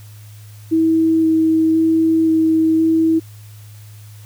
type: tone with vibrato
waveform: sine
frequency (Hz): 321.9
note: E4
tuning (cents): -41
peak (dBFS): -11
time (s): 0.71-3.2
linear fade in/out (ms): 20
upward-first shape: square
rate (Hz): 0.96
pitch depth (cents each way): 8
effects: added 105 Hz sine -36 dBFS peak until 4.25 s + white hiss -48 dBFS RMS until 4.25 s